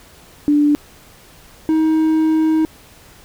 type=tone pair in turn; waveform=sine / triangle; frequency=293.7 / 316.1 Hz; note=D4 / D#4; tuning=0 / +27 cents; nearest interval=minor second; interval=127 cents; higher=second; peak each=-10 dBFS; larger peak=neither; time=0.48-0.75 / 1.69-2.65 s; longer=second; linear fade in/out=0 ms; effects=pink hiss -45 dBFS RMS until 3.24 s